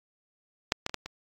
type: clicks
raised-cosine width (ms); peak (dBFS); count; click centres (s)
0.2; -6 / -12 / -22 / -13 / -20; 5; 0.721 / 0.864 / 0.895 / 0.943 / 1.06
effects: AAC 48 kbps